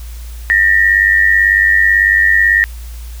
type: tone pair together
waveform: sine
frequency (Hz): 1803.9 / 1902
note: A6 / A#6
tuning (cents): +43 / +34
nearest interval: minor second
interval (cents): 91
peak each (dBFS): -10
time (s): 0.5-2.64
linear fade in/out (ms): 0
effects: added 58 Hz sine -25 dBFS peak until 3.2 s + white hiss -40 dBFS RMS until 3.2 s